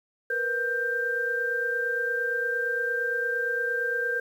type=tone cluster; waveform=sine; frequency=469.6 / 498.3 / 1575 Hz; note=A#4 / B4 / G6; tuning=+13 / +15 / +8 cents; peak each=-32 / -34 / -26 dBFS; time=0.3-4.2 s; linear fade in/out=5 ms; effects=9-bit